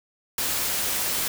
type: noise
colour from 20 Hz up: white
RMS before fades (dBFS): -26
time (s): 0.38-1.28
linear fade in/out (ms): 2
effects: none